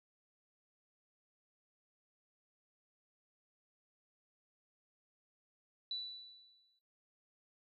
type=tone with exponential decay; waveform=sine; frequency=3962 Hz; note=B7; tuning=5 cents sharp; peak=-36 dBFS; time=5.91-6.79 s; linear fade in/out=2 ms; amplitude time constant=190 ms; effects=noise-tail reverb RT60 1.0 s tail -26 dB re dry